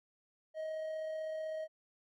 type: tone with amplitude modulation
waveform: triangle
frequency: 630 Hz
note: D#5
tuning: 21 cents sharp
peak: -34 dBFS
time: 0.54-1.68 s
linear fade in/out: 50 ms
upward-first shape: sine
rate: 35.9 Hz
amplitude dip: 25%
effects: none